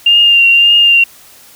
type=tone with vibrato; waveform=sine; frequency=2794 Hz; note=F7; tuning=in tune; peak=-4 dBFS; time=0.06-1.04 s; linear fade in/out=5 ms; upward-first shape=triangle; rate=1.8 Hz; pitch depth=30 cents each way; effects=white hiss -40 dBFS RMS until 1.55 s